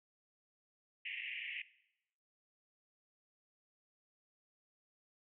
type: band-pass noise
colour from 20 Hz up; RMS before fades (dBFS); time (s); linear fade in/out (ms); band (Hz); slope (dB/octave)
white; -44; 1.05-1.62; 5; 1900 to 2900; 96
effects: noise-tail reverb RT60 0.8 s tail -18 dB re dry